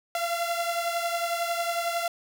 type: beating tone pair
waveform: sawtooth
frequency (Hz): 681 / 692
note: F5 / F5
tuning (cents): -44 / -16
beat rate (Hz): 11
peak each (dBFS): -24 / -28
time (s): 0.15-2.08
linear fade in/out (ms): 2
effects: none